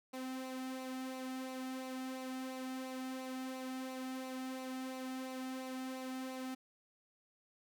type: tone with flanger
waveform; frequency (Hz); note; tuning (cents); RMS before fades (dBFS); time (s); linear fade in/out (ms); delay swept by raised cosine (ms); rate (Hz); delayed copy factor
sawtooth; 259.5; C4; -14; -43; 0.13-6.55; 10; 0.59 to 2.09; 2.9; -0.55
effects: none